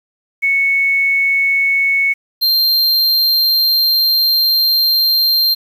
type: tone pair in turn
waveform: sine / square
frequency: 2211 / 4174 Hz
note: C#7 / C8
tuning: -5 / -5 cents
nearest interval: major seventh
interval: 1100 cents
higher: second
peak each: -11 dBFS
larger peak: neither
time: 0.42-2.14 / 2.41-5.55 s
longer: second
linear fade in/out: 20 ms
effects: 7-bit